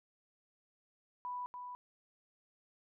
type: tone with echo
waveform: sine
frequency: 988 Hz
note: B5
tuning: in tune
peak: -38 dBFS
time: 1.25-1.46 s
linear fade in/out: 0 ms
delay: 290 ms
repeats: 1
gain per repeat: -5 dB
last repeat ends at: 1.75 s
effects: none